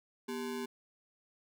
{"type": "ring-modulated tone", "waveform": "square", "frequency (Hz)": 319.1, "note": "D#4", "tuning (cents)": 44, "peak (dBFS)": -34, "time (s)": [0.28, 0.66], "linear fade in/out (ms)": 10, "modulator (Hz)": 76.6, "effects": []}